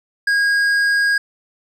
sine tone with tanh clipping, 1635 Hz, G#6, 28 cents flat, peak -15 dBFS, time 0.27-1.18 s, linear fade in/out 5 ms, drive 9 dB, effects none

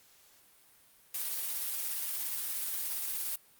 blue noise with tremolo, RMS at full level -34 dBFS, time 1.14-3.36 s, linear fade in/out 5 ms, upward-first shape triangle, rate 17 Hz, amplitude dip 25%, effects white hiss -62 dBFS RMS until 3.59 s + Opus 48 kbps

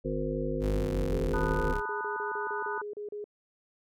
harmonic tone, 51.7 Hz, G#1, 7 cents flat, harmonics 1 / 3 / 5 / 7 / 9 / 10, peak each -36 / -36 / -36 / -36 / -36 / -36 dBFS, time 0.04-1.74 s, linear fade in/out 20 ms
35% pulse linear sweep, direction down, 51.7 to 33.89 Hz, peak -29 dBFS, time 0.6-1.82 s, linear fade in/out 50 ms
sine tone bursts, 415.3 Hz, G#4, in tune, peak -35 dBFS, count 14, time 1.12-3.242 s, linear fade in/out 2 ms, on 120 ms, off 34 ms
sine chord, B dominant seventh, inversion third, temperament just, 889 / 987.8 / 1234.7 / 1481.6 Hz, A5 / B5 / D#6 / F#6, +18 / 0 / -14 / +2 cents, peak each -37 / -38 / -39 / -36 dBFS, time 1.33-2.82 s, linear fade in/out 10 ms
effects none

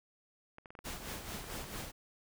clicks, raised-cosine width 0.5 ms, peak -34 dBFS, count 9, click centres 0.584 / 0.658 / 0.705 / 0.752 / 0.79 / 1.442 / 1.501 / 1.608 / 1.642 s
pink noise with tremolo, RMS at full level -41 dBFS, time 0.84-1.92 s, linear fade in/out 20 ms, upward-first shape sine, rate 4.5 Hz, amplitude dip 55%
effects none

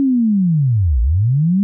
sine linear two-way sweep, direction down then up, 280.8 to 53.9 to 205.3 Hz, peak -11 dBFS, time 0-1.63 s, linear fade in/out 0 ms, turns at 1.01 s, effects none

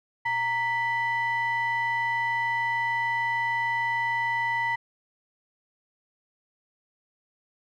triangle ring-modulated tone, 523.3 Hz, C5, in tune, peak -19 dBFS, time 0.25-4.76 s, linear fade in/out 10 ms, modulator 1450 Hz, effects none

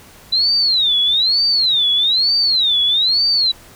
sine tone with vibrato, 3951 Hz, B7, in tune, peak -12 dBFS, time 0.32-3.52 s, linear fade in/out 10 ms, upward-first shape sine, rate 1.1 Hz, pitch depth 270 cents each way, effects pink hiss -43 dBFS RMS until 3.75 s

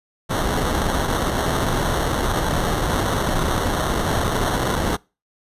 pink noise with sample-and-hold, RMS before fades -21 dBFS, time 0.29-4.97 s, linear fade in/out 20 ms, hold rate 2450 Hz, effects noise-tail reverb RT60 0.3 s tail -25 dB re dry + resampled to 32000 Hz

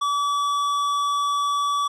sine tone with tanh clipping, 1147 Hz, D6, 41 cents flat, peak -22 dBFS, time 0.01-1.88 s, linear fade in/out 10 ms, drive 13 dB, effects none

